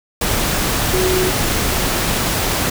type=tone in noise; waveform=sine; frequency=370 Hz; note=F#4; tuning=in tune; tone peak=-16 dBFS; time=0.93-1.3 s; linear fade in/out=5 ms; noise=pink; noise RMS=-18 dBFS; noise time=0.21-2.7 s; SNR=-1 dB; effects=none